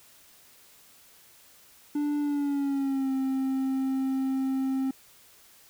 triangle tone with pitch glide, 293.1 to 265.7 Hz, D4 to C4, -3 to +27 cents, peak -23 dBFS, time 1.95-4.91 s, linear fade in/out 5 ms, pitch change -170 cents, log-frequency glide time 2.19-3.12 s, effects white hiss -56 dBFS RMS until 5.69 s

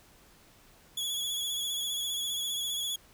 sawtooth tone with vibrato, 3376 Hz, G#7, 28 cents sharp, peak -28 dBFS, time 0.97-2.96 s, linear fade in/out 5 ms, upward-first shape triangle, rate 15 Hz, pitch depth 50 cents each way, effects pink hiss -59 dBFS RMS until 3.13 s

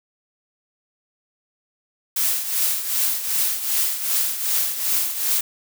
blue noise with tremolo, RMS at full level -19 dBFS, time 2.16-5.41 s, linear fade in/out 5 ms, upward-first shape triangle, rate 2.6 Hz, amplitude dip 70%, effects none

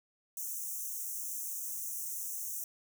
white high-pass noise, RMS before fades -39 dBFS, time 0.37-2.64 s, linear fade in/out 2 ms, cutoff 5800 Hz, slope 96 dB/octave, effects none

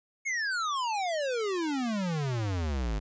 square exponential sweep, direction down, 2217 to 49 Hz, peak -29 dBFS, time 0.25-3 s, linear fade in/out 20 ms, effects resampled to 16000 Hz

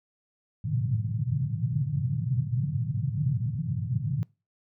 pink band-pass noise, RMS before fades -28 dBFS, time 0.64-4.23 s, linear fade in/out 0 ms, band 110 to 150 Hz, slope 48 dB/octave, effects noise-tail reverb RT60 0.3 s tail -25 dB re dry

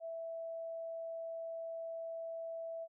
sine tone, 659.3 Hz, E5, in tune, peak -40 dBFS, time 0-2.88 s, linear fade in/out 50 ms, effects none

